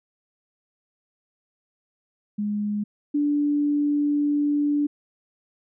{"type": "tone pair in turn", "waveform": "sine", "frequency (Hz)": [207.7, 291.8], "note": ["G#3", "D4"], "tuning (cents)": [0, -11], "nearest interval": "tritone", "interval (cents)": 589, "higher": "second", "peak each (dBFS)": [-23, -19], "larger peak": "second", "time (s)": [[2.38, 2.84], [3.14, 4.87]], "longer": "second", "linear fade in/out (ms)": 10, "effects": []}